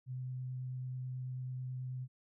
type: tone with vibrato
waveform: sine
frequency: 127.9 Hz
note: C3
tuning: 39 cents flat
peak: -38 dBFS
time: 0.06-2.08 s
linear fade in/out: 50 ms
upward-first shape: triangle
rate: 9.2 Hz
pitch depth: 12 cents each way
effects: none